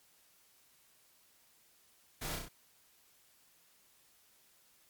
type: noise with echo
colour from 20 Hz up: pink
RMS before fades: -40 dBFS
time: 2.21-2.36 s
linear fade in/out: 10 ms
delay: 32 ms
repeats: 4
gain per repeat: -3 dB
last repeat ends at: 2.488 s
effects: white hiss -67 dBFS RMS until 4.89 s + MP3 96 kbps